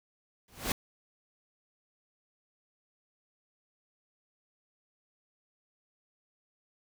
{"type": "noise with exponential growth", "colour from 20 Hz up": "pink", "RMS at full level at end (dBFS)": -26, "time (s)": [0.48, 0.72], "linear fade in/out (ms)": 2, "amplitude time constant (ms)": 51, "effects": []}